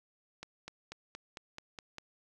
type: accelerating click train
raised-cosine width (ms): 0.2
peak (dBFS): -26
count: 8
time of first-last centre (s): 0.43-1.983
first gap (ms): 250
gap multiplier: 0.96
effects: none